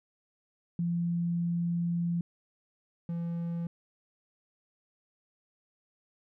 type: tone pair in turn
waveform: sine / triangle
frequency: 171.4 / 169.53 Hz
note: F3 / E3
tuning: -32 / +49 cents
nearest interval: unison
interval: 19 cents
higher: first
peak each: -27 / -29 dBFS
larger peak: first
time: 0.79-2.21 / 3.09-3.67 s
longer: first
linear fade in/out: 2 ms
effects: none